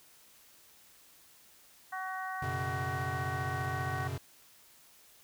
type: harmonic tone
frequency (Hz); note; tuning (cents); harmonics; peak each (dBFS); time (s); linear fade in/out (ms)
375.9; F#4; +27; 2 / 3 / 4 / 5; -39 / -41 / -42 / -43; 1.92-4.08; 10
type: chord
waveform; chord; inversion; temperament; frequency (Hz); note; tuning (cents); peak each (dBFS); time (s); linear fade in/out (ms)
square; F# suspended fourth; none; equal; 92.5 / 123.47 / 138.59; F#2 / B2 / C#3; 0 / 0 / 0; -40; 2.42-4.18; 5
effects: white hiss -60 dBFS RMS until 5.23 s